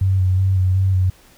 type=tone with vibrato; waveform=sine; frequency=94 Hz; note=F#2; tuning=28 cents sharp; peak=-13 dBFS; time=0.01-1.1 s; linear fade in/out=5 ms; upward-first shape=square; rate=2.7 Hz; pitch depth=25 cents each way; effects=pink hiss -50 dBFS RMS until 1.37 s